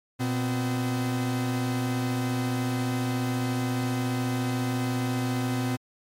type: tone pair together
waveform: 45% pulse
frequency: 121 / 256.4 Hz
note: B2 / C4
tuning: -35 / -35 cents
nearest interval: octave + minor second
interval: 1300 cents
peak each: -28 dBFS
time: 0.19-5.77 s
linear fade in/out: 20 ms
effects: MP3 64 kbps